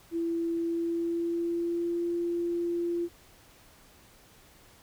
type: tone with pitch glide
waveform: sine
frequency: 334.9 to 343.7 Hz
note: E4 to F4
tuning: +27 to -28 cents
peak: -27 dBFS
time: 0.11-3.09 s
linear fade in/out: 50 ms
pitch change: +45 cents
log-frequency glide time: 0.58-2.08 s
effects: pink hiss -57 dBFS RMS until 4.82 s